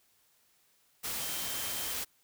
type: tone in noise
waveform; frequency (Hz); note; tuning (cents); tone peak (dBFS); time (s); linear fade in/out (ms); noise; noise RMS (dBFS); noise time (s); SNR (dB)
sine; 3136; G7; 0; -45; 1.2-1.93; 20; white; -36; 1.03-2.05; -12
effects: white hiss -69 dBFS RMS until 2.23 s